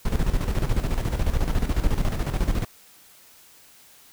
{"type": "noise with tremolo", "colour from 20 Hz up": "brown", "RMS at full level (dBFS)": -21, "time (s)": [0.05, 2.65], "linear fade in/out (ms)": 5, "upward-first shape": "square", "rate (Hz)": 14, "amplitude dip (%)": 60, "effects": ["white hiss -52 dBFS RMS until 4.12 s"]}